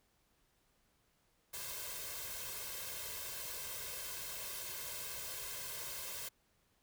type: noise with comb filter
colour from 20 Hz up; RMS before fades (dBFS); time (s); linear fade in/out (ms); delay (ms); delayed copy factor
white; -44; 1.53-6.29; 10; 1.9; +0.75
effects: pink hiss -75 dBFS RMS until 6.82 s